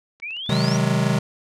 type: clicks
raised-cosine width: 0.2 ms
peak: -31 dBFS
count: 6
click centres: 0.2 / 0.307 / 0.367 / 0.462 / 0.505 / 0.802 s
type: exponential sweep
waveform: sine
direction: up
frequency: 2217 to 5920 Hz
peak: -28 dBFS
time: 0.22-0.77 s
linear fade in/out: 10 ms
type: chord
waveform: square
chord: Ab dominant seventh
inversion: first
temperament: just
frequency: 129.78 / 155.74 / 186.89 / 207.7 Hz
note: C3 / Eb3 / Gb3 / Ab3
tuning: -14 / +2 / +18 / 0 cents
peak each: -23 / -24 / -25 / -25 dBFS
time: 0.49-1.19 s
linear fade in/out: 5 ms
effects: low-pass 9000 Hz 12 dB/octave